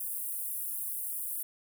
pink high-pass noise, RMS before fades -36 dBFS, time 0-1.43 s, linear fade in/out 5 ms, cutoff 9600 Hz, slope 48 dB/octave, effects none

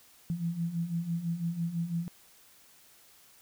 sine beating tone pair, 164.81 / 170.81 Hz, E3 / F3, 0 / -38 cents, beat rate 6 Hz, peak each -36 / -31 dBFS, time 0.3-2.08 s, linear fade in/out 0 ms, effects white hiss -59 dBFS RMS until 3.41 s

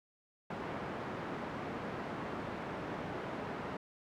pink band-pass noise, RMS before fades -41 dBFS, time 0.5-3.77 s, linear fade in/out 5 ms, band 150 to 1500 Hz, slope 12 dB/octave, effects none

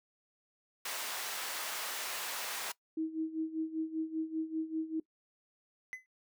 pink high-pass noise, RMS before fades -39 dBFS, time 0.85-2.72 s, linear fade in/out 5 ms, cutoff 870 Hz, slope 12 dB/octave
sine tone with tremolo, 318.9 Hz, D#4, 43 cents sharp, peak -30 dBFS, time 2.97-5 s, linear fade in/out 5 ms, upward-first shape sine, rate 5.1 Hz, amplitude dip 80%
triangle tone with exponential decay, 2027 Hz, B6, 45 cents sharp, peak -34 dBFS, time 5.93-6.06 s, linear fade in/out 0 ms, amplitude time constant 27 ms
effects noise-tail reverb RT60 0.1 s tail -20 dB re dry

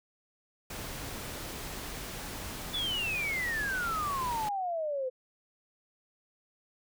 pink noise, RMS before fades -40 dBFS, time 0.7-4.49 s, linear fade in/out 5 ms
sine exponential sweep, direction down, 3524 to 501 Hz, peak -30 dBFS, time 2.73-5.1 s, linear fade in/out 20 ms
effects none

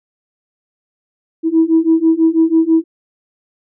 sine beating tone pair, 321.6 / 327.7 Hz, E4 / E4, -43 / -10 cents, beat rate 6.1 Hz, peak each -12 / -11 dBFS, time 1.43-2.84 s, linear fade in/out 50 ms, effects tanh soft clip ceiling -2 dBFS

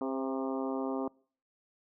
harmonic tone with a mistuned harmonic, 133.5 Hz, C3, 35 cents sharp, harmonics 2 / 3 / 4 / 5 / 6 / 7 / 8 / 9, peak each -34 / -38 / -40 / -42 / -44 / -45 / -46 / -47 dBFS, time 0.01-1.08 s, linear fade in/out 2 ms, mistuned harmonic 4, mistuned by -27 cents, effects noise-tail reverb RT60 0.5 s tail -26 dB re dry

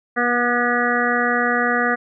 harmonic tone with a mistuned harmonic, 241.7 Hz, B3, 37 cents flat, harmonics 1 / 2 / 3 / 5 / 6 / 7 / 8, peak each -24 / -24 / -24 / -24 / -24 / -24 / -24 dBFS, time 0.16-1.96 s, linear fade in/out 20 ms, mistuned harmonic 6, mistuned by +21 cents, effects none

